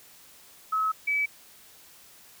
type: tone pair in turn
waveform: sine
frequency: 1287 / 2293 Hz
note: E6 / D7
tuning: -42 / -42 cents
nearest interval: minor seventh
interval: 1000 cents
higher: second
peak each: -23 dBFS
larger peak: neither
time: 0.72-0.92 / 1.07-1.26 s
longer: first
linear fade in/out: 10 ms
effects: white hiss -53 dBFS RMS until 2.4 s